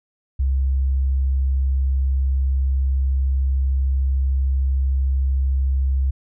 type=tone; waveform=sine; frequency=66.7 Hz; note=C2; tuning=34 cents sharp; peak=-16 dBFS; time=0.39-6.11 s; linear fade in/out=10 ms; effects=none